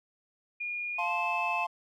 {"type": "tone with pitch glide", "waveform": "sine", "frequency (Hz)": [2430, 2619], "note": ["D#7", "E7"], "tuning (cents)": [-42, -12], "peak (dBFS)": -32, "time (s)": [0.6, 1.65], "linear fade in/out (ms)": 10, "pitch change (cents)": 130, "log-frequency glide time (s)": [0.94, 1.11]}
{"type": "chord", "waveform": "triangle", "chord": "F major", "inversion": "none", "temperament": "just", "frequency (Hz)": [698.5, 873.1, 1047.7], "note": ["F5", "A5", "C6"], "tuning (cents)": [0, -14, 2], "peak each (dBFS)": -32, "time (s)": [0.98, 1.67], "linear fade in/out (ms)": 10}
{"effects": []}